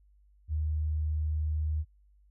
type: tone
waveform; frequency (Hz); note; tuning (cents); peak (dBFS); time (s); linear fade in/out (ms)
sine; 77; D#2; -17; -27; 0.48-1.85; 50
effects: added 50 Hz sine -59 dBFS peak until 2.3 s